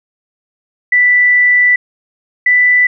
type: tone pair in turn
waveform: sine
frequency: 1975.5 / 1983.5 Hz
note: B6 / B6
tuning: 0 / +7 cents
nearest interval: unison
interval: 7 cents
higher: second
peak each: -6 dBFS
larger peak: neither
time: 0.92-1.76 / 2.46-2.87 s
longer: first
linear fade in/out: 5 ms
effects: none